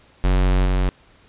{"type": "tone with level steps", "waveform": "square", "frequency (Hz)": 46.25, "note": "F#1", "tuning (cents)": 0, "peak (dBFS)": [-15, -17], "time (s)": [0.24, 0.89], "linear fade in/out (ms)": 0, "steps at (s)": 0.65, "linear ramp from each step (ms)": 5, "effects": ["pink hiss -53 dBFS RMS until 1.28 s", "resampled to 8000 Hz"]}